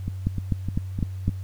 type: two click trains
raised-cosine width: 5 ms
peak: -10 / -15 dBFS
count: 5 / 5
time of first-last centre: 0.27-1.28 / 0.08-1.292 s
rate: 3.96 / 3.3 Hz
effects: added 94 Hz sine -30 dBFS peak until 1.43 s + pink hiss -55 dBFS RMS until 1.43 s